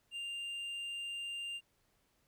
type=tone with hard clipping; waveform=triangle; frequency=2794 Hz; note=F7; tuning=in tune; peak=-40 dBFS; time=0.11-1.61 s; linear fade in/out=50 ms; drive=7 dB; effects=pink hiss -75 dBFS RMS until 2.27 s